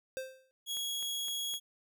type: tone with exponential decay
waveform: square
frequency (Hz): 523.3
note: C5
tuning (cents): 0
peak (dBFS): -34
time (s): 0.17-0.51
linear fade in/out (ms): 0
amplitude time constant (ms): 73
type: tone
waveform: sawtooth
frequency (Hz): 3325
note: G#7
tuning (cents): +1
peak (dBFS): -31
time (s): 0.66-1.6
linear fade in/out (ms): 50
type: click train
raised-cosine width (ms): 0.3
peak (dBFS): -35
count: 4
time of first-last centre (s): 0.77-1.539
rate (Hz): 3.9
effects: none